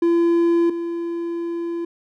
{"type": "tone pair in turn", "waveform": "triangle", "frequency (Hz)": [339.5, 339.5], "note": ["F4", "F4"], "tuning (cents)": [-49, -49], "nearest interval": "unison", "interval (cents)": 0, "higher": "neither", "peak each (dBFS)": [-12, -21], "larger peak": "first", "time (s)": [[0.02, 0.7], [0.7, 1.85]], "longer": "second", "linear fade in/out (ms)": 5, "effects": []}